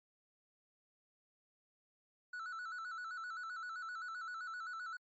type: tone with vibrato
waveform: triangle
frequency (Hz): 1396.9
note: F6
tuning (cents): 0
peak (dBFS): -40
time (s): 2.33-4.97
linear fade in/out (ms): 5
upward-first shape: square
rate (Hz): 7.7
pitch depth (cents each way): 88
effects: MP3 32 kbps